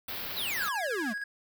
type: band-stop noise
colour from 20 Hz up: white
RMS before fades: -37 dBFS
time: 0.08-0.69 s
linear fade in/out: 5 ms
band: 4900 to 13000 Hz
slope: 48 dB/octave
type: exponential sweep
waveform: square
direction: down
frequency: 4244 to 200 Hz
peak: -32 dBFS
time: 0.36-1.14 s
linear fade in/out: 20 ms
type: tone with tremolo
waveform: triangle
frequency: 1653 Hz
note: G#6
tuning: 9 cents flat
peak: -30 dBFS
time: 0.6-1.24 s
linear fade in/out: 5 ms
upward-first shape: square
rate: 13 Hz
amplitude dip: 40%
effects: none